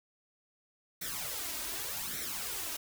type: noise with flanger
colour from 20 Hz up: white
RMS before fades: -38 dBFS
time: 1.01-2.77 s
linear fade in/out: 10 ms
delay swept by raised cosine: 0.51 to 3.21 ms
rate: 0.85 Hz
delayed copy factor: +0.7
effects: none